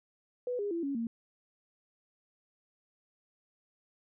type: tone with pitch steps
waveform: sine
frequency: 493.9 / 408.2 / 337.3 / 278.8 / 230.4 Hz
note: B4 / G#4 / E4 / C#4 / A#3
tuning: 0 / -30 / +40 / +10 / -20 cents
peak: -31 dBFS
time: 0.47-1.07 s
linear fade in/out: 2 ms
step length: 120 ms
effects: none